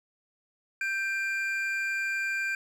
triangle tone pair together, 1568 / 2388 Hz, G6 / D7, 0 / +28 cents, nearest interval perfect fifth, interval 728 cents, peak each -28 / -30 dBFS, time 0.81-2.55 s, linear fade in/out 2 ms, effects none

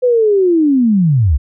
sine linear sweep, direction down, 509 to 59.2 Hz, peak -8 dBFS, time 0.02-1.38 s, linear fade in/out 20 ms, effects none

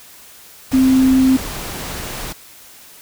sine tone in noise, 261.6 Hz, C4, in tune, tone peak -9 dBFS, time 0.73-1.37 s, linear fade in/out 10 ms, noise pink, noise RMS -27 dBFS, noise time 0.71-2.33 s, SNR +15 dB, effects white hiss -42 dBFS RMS until 3.01 s

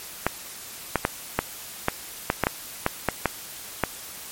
clicks, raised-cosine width 0.5 ms, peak -4 dBFS, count 12, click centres 0.266 / 0.957 / 1.051 / 1.39 / 1.884 / 2.301 / 2.437 / 2.469 / 2.864 / 3.087 / 3.257 / 3.837 s, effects white hiss -39 dBFS RMS until 4.31 s + MP3 64 kbps

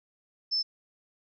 sine tone, 5274 Hz, E8, in tune, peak -25 dBFS, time 0.51-0.63 s, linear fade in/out 20 ms, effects none

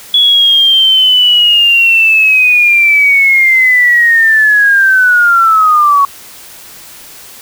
sine linear sweep, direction down, 3391 to 1108.7 Hz, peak -4 dBFS, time 0.14-6.05 s, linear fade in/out 2 ms, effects white hiss -33 dBFS RMS until 7.41 s

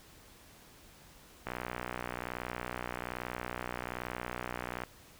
click train, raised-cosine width 0.5 ms, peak -21 dBFS, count 207, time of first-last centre 1.47-4.836 s, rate 61.2 Hz, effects pink hiss -57 dBFS RMS until 5.19 s

